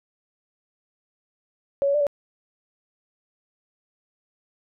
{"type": "tone with pitch steps", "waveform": "sine", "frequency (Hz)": [558, 563, 591, 572], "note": ["C#5", "C#5", "D5", "D5"], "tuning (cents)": [11, 27, 11, -46], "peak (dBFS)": -18, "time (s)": [1.82, 2.068], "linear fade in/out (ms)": 0, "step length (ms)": 62, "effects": []}